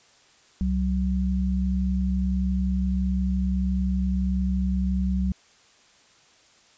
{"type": "tone pair together", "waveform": "sine", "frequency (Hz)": [66.6, 188.16], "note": ["C2", "F#3"], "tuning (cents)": [31, 29], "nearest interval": "octave + tritone", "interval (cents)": 1798, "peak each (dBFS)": -24, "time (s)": [0.61, 5.32], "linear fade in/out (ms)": 0, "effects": ["white hiss -57 dBFS RMS until 6.77 s", "resampled to 16000 Hz"]}